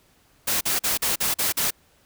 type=noise bursts; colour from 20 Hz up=white; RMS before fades=-23 dBFS; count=7; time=0.47-1.708 s; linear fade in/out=10 ms; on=140 ms; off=43 ms; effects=pink hiss -60 dBFS RMS until 2.05 s